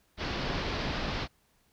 pink low-pass noise, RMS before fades -33 dBFS, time 0.17-1.28 s, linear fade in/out 50 ms, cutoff 5100 Hz, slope 48 dB/octave, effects pink hiss -69 dBFS RMS until 1.72 s

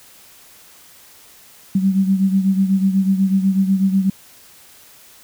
sine beating tone pair, 191.1 / 199.2 Hz, G3 / G3, -44 / +28 cents, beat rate 8.1 Hz, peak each -14 / -20 dBFS, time 1.75-4.1 s, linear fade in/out 5 ms, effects white hiss -46 dBFS RMS until 5.23 s

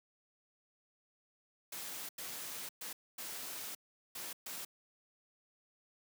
white noise bursts at uneven times, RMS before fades -44 dBFS, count 6, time 1.72-2.09 / 2.18-2.69 / 2.81-2.93 / 3.18-3.75 / 4.15-4.33 / 4.46-4.65 s, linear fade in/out 5 ms, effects high-pass 150 Hz 12 dB/octave

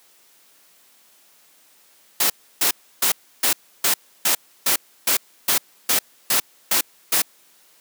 white noise bursts, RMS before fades -18 dBFS, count 13, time 2.2-7.22 s, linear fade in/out 5 ms, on 100 ms, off 310 ms, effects white hiss -55 dBFS RMS until 7.8 s + high-pass 200 Hz 12 dB/octave

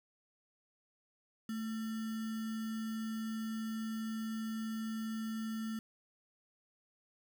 sine tone with sample-and-hold, 221.2 Hz, A3, 9 cents sharp, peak -36 dBFS, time 1.49-5.79 s, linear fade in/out 2 ms, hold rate 1575 Hz, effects none

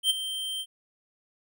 square tone with ADSR envelope, 3136 Hz, G7, in tune, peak -19 dBFS, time 0.03-0.66 s, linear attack 70 ms, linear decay 20 ms, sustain -12 dB, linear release 57 ms, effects none

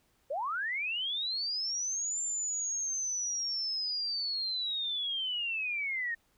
sine linear two-way sweep, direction up then down, 508 to 7290 to 1820 Hz, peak -31 dBFS, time 0.3-6.15 s, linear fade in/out 10 ms, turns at 2.21 s, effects pink hiss -71 dBFS RMS until 6.37 s

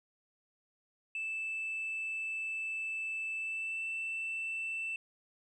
sine tone with pitch glide, 2637 to 2663 Hz, E7 to E7, 0 to +17 cents, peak -33 dBFS, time 1.15-4.96 s, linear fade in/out 2 ms, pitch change +17 cents, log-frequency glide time 3.36-3.86 s, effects tanh soft clip ceiling -32 dBFS

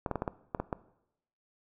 clicks, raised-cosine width 1 ms, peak -17 dBFS, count 8, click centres 0.062 / 0.113 / 0.157 / 0.221 / 0.278 / 0.548 / 0.6 / 0.728 s, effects noise-tail reverb RT60 0.8 s tail -18 dB re dry

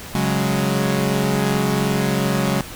sawtooth chord, C# suspended fourth, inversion none, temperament equal, 138.59 / 185 / 207.7 Hz, C#3 / F#3 / G#3, 0 / 0 / 0 cents, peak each -18 dBFS, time 0.15-2.61 s, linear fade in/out 0 ms, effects pink hiss -35 dBFS RMS until 2.75 s

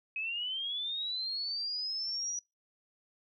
sine linear sweep, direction up, 2530 to 5850 Hz, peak -33 dBFS, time 0.16-2.39 s, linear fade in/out 2 ms, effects noise-tail reverb RT60 0.2 s tail -24 dB re dry

